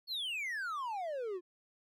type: exponential sweep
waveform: triangle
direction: down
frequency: 4458 to 342.4 Hz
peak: -34 dBFS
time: 0.07-1.41 s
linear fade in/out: 50 ms
effects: none